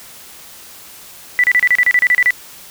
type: tone bursts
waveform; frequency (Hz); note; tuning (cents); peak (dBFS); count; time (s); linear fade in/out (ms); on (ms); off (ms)
sine; 1975.5; B6; 0; -8; 12; 1.39-2.306; 0; 47; 32
effects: white hiss -38 dBFS RMS until 2.7 s